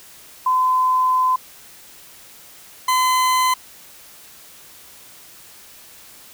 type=tone pair in turn; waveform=sine / 40% pulse; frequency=1021 / 1021 Hz; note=C6 / C6; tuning=-43 / -43 cents; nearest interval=unison; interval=0 cents; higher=neither; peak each=-14 dBFS; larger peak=neither; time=0.46-1.36 / 2.88-3.54 s; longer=first; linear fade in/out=5 ms; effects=white hiss -44 dBFS RMS until 6.33 s